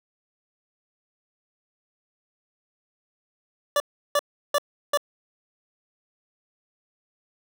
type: tone bursts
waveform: 25% pulse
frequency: 580 Hz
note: D5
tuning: 22 cents flat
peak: -15 dBFS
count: 4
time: 3.76-4.974 s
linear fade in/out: 2 ms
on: 41 ms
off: 350 ms
effects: none